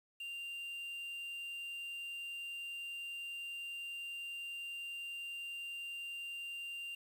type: tone with quantisation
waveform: triangle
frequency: 2785 Hz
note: F7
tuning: 5 cents flat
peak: -40 dBFS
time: 0.2-6.95 s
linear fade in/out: 5 ms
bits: 10
effects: none